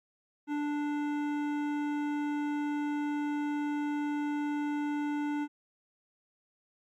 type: tone with hard clipping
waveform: triangle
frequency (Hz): 293.7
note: D4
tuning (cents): 0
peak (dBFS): -32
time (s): 0.47-5.48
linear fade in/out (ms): 50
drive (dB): 18
effects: Opus 48 kbps